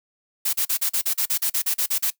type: noise bursts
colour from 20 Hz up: blue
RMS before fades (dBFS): -22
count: 14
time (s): 0.45-2.105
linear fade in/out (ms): 10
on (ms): 82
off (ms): 39
effects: noise-tail reverb RT60 0.1 s tail -19 dB re dry